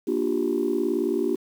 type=chord; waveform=sine; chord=G minor seventh; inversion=first; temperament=just; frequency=235.2 / 294 / 352.8 / 392 Hz; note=Bb3 / D4 / F4 / G4; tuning=+16 / +2 / +18 / 0 cents; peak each=-29 / -26 / -25 / -26 dBFS; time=0.07-1.36 s; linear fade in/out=10 ms; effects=tanh soft clip ceiling -14 dBFS + 8-bit